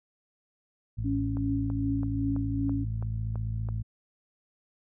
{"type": "harmonic tone", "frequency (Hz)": 54.8, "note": "A1", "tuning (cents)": -6, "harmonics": [1, 2, 3, 4], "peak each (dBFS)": [-34, -30, -45, -47], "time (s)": [0.97, 3.83], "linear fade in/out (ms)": 20}
{"type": "tone with tremolo", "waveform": "sine", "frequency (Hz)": 277.2, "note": "C#4", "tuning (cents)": 0, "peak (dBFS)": -26, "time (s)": [1.04, 2.85], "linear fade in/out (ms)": 20, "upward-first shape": "triangle", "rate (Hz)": 2.6, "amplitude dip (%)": 55}
{"type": "click train", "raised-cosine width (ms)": 1, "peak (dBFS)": -29, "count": 8, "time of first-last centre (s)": [1.37, 3.688], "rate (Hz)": 3.02}
{"effects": []}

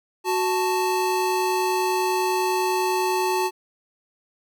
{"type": "tone pair together", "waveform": "square", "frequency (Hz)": [370, 880], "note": ["F#4", "A5"], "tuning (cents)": [0, 0], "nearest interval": "octave + minor third", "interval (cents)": 1500, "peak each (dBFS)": -24, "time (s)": [0.24, 3.51], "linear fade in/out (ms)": 50, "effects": []}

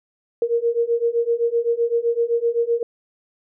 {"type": "beating tone pair", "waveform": "sine", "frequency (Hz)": [463.9, 471.7], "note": ["A#4", "A#4"], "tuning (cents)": [-8, 20], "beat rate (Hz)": 7.8, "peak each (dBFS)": [-21, -20], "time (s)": [0.42, 2.83], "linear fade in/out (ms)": 2, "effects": []}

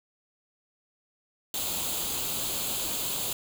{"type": "noise with comb filter", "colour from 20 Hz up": "white", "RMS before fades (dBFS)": -31, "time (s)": [1.54, 3.33], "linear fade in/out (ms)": 2, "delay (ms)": 0.27, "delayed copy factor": 0.65, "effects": []}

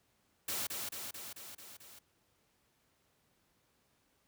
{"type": "noise with echo", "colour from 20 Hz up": "white", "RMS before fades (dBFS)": -37, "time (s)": [0.48, 0.67], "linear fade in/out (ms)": 5, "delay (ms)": 220, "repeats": 6, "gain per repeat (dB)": -3, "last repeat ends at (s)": 1.99, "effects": ["pink hiss -74 dBFS RMS until 4.27 s", "high-pass 60 Hz 12 dB/octave"]}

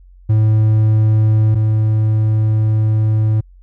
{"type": "tone pair in turn", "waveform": "triangle", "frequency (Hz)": [108.6, 108.6], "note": ["A2", "A2"], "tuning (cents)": [-22, -22], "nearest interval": "unison", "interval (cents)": 0, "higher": "neither", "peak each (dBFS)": [-7, -9], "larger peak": "first", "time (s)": [[0.29, 1.55], [1.55, 3.41]], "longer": "second", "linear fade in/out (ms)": 10, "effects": ["added 45 Hz sine -40 dBFS peak until 3.62 s"]}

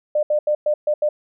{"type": "tone bursts at uneven times", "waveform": "sine", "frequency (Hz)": 600, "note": "D5", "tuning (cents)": 37, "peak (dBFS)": -15, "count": 6, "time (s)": [[0.15, 0.23], [0.3, 0.39], [0.47, 0.55], [0.66, 0.74], [0.87, 0.94], [1.02, 1.09]], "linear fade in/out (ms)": 5, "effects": []}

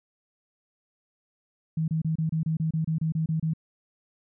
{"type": "tone bursts", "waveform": "sine", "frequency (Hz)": 159.7, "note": "D#3", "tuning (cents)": 45, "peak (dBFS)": -23, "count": 13, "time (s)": [1.77, 3.536], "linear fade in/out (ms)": 5, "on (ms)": 110, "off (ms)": 28, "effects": []}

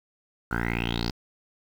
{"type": "tone with low-pass filter sweep", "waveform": "10% pulse", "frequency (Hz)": 58, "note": "A#1", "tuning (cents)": -8, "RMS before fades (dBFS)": -28, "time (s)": [0.51, 1.11], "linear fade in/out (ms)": 5, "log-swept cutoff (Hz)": [1400, 5100], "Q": 7.3, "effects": ["8-bit"]}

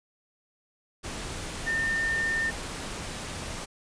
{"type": "tone in noise", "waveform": "sine", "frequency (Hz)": 1810, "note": "A6", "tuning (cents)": 48, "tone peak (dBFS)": -25, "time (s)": [1.66, 2.51], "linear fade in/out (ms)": 20, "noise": "pink", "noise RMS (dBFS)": -36, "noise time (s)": [1.03, 3.66], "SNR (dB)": 8, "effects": ["resampled to 22050 Hz"]}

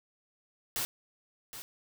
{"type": "noise with echo", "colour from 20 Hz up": "white", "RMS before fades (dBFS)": -33, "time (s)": [0.76, 0.85], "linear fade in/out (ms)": 0, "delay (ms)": 770, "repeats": 1, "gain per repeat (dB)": -11, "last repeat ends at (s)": 1.62, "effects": []}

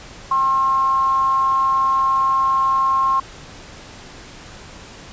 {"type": "tone with frequency modulation", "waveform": "sine", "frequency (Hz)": 1070, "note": "C6", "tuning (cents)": 38, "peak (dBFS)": -14, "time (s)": [0.31, 3.2], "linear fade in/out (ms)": 5, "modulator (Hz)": 280, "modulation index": 0.26, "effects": ["pink hiss -39 dBFS RMS until 5.12 s", "resampled to 16000 Hz"]}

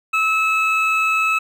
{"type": "tone pair together", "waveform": "triangle", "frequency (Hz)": [1299.2, 2594], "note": ["E6", "E7"], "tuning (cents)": [-26, -28], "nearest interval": "octave", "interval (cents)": 1198, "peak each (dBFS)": [-17, -16], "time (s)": [0.13, 1.39], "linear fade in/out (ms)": 10, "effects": []}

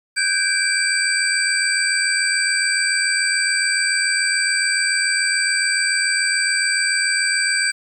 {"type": "tone cluster", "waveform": "sine", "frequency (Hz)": [1528, 1615, 2332, 4690, 8080], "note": ["G6", "G#6", "D7", "D8", "B8"], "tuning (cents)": [-45, -49, -13, -3, 39], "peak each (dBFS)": -23, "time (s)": [0.16, 7.72], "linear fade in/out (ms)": 20, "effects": ["8-bit"]}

